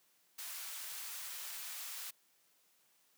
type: high-pass noise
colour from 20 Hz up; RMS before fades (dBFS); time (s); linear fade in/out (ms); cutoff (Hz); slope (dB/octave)
white; -45; 0.38-2.11; 10; 1000; 12
effects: white hiss -72 dBFS RMS until 3.17 s + high-pass 150 Hz 12 dB/octave